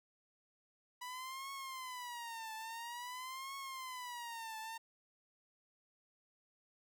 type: tone with vibrato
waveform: sawtooth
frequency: 982 Hz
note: B5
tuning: 10 cents flat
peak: -40 dBFS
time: 1.01-4.78 s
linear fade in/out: 10 ms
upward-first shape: triangle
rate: 0.49 Hz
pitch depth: 200 cents each way
effects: none